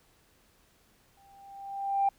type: tone with exponential growth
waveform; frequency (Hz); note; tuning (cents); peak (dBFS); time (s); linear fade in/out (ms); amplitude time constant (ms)
sine; 791; G5; +15; -20; 1.17-2.09; 5; 200
effects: tanh soft clip ceiling -17 dBFS + pink hiss -65 dBFS RMS until 2.18 s